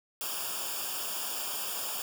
white noise with comb filter, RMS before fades -35 dBFS, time 0.21-2.02 s, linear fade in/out 0 ms, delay 0.49 ms, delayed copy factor -0.85, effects none

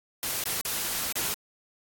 white noise with dropouts, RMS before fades -30 dBFS, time 0.23-1.34 s, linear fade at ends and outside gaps 0 ms, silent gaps 0.438-0.457 / 0.612-0.651 / 1.124-1.156 s, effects AAC 64 kbps

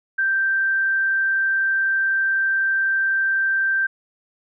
sine tone, 1568 Hz, G6, in tune, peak -17 dBFS, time 0.18-3.87 s, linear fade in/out 10 ms, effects none

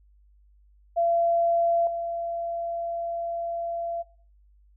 sine tone with level steps, 680 Hz, F5, 46 cents flat, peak -20 / -28 dBFS, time 0.96-4.03 s, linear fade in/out 20 ms, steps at 1.87 s, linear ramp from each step 2 ms, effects noise-tail reverb RT60 0.5 s tail -20 dB re dry + added 50 Hz sine -55 dBFS peak until 4.76 s

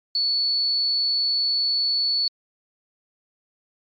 sine tone, 4435 Hz, C#8, in tune, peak -19 dBFS, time 0.15-2.28 s, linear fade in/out 2 ms, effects MP3 32 kbps

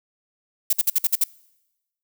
violet noise bursts, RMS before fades -18 dBFS, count 7, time 0.7-1.24 s, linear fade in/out 5 ms, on 30 ms, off 55 ms, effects noise-tail reverb RT60 1.0 s tail -24 dB re dry

